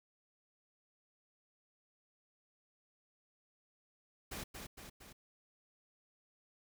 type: noise with echo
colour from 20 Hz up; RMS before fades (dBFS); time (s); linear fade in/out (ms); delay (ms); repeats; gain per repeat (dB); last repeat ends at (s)
pink; -44; 4.31-4.44; 10; 230; 3; -4; 5.13
effects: none